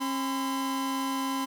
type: tone pair together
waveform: 45% pulse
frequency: 269.6 / 1015.2 Hz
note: C#4 / B5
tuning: -48 / +47 cents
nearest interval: octave + major seventh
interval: 2295 cents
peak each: -30 / -32 dBFS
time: 0-1.46 s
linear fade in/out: 20 ms
effects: none